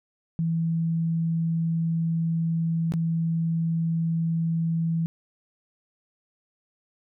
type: tone with dropouts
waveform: sine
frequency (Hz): 164.7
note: E3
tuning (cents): -1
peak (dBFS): -22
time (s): 0.39-5.06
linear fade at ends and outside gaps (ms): 0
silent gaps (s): 2.921-2.938
effects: none